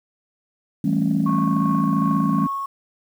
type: chord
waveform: sine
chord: A dominant seventh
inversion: second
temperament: just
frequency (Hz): 165 / 198 / 220 / 275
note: E3 / G3 / A3 / C#4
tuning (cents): +2 / +18 / 0 / -14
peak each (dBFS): -22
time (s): 0.84-2.47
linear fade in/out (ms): 5
type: tone with tremolo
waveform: sine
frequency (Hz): 1100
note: C#6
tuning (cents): -14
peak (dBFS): -22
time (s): 1.26-2.66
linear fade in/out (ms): 5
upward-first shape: sine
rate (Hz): 2.7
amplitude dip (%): 25
effects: tanh soft clip ceiling -9 dBFS + 8-bit